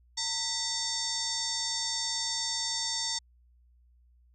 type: harmonic tone with a mistuned harmonic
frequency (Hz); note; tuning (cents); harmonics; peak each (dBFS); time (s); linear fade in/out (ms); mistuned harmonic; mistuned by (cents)
909; A#5; -44; 1 / 2 / 4 / 5 / 6 / 7 / 8 / 9; -42 / -43 / -37 / -36 / -35 / -38 / -39 / -44; 0.17-3.19; 10; 2; +130
effects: added 60 Hz sine -59 dBFS peak until 4.34 s